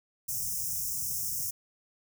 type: band-stop noise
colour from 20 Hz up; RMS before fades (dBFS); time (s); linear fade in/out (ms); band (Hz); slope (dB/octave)
white; -33; 0.28-1.51; 10; 190 to 5300; 96
effects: none